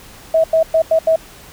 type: tone bursts at uneven times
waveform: sine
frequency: 646 Hz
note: E5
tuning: 35 cents flat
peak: -9 dBFS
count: 5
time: 0.34-0.44 / 0.53-0.63 / 0.74-0.82 / 0.91-0.99 / 1.07-1.16 s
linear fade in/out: 5 ms
effects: pink hiss -40 dBFS RMS until 1.52 s